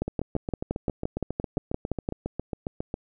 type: two click trains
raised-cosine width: 2 ms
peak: -13 / -16 dBFS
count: 13 / 22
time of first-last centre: 0.02-2.089 / 0.08-2.941 s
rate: 5.8 / 7.34 Hz
effects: none